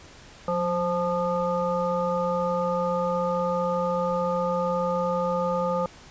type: harmonic tone with a mistuned harmonic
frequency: 174.61 Hz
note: F3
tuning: in tune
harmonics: 1 / 3 / 5 / 7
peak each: -30 / -25 / -31 / -30 dBFS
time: 0.48-5.86 s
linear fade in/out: 2 ms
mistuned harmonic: 1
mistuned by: +44 cents
effects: pink hiss -48 dBFS RMS until 6.1 s + resampled to 16000 Hz